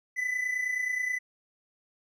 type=tone pair together; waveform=triangle; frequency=1975.5 / 2005 Hz; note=B6 / B6; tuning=0 / +26 cents; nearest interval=unison; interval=26 cents; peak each=-33 / -27 dBFS; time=0.16-1.19 s; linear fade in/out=20 ms; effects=none